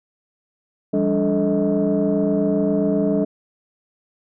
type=tone cluster; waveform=sine; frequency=172 / 199.5 / 289 / 435.5 / 631 Hz; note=F3 / G3 / D4 / A4 / D#5; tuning=-26 / +31 / -28 / -18 / +24 cents; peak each=-26 / -20 / -20 / -22 / -23 dBFS; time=0.93-3.25 s; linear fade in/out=10 ms; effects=tanh soft clip ceiling -10 dBFS